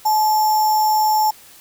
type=tone with sample-and-hold; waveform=sine; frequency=860 Hz; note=A5; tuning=40 cents flat; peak=-13 dBFS; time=0.05-1.31 s; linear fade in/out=10 ms; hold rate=6300 Hz; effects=white hiss -45 dBFS RMS until 1.6 s